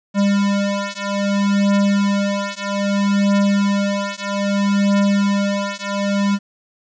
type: beating tone pair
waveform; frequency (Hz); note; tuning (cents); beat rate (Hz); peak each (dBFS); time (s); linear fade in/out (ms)
square; 200 / 200.62; G3 / G3; +35 / +40; 0.62; -19; 0.14-6.39; 50
effects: resampled to 16000 Hz + 8-bit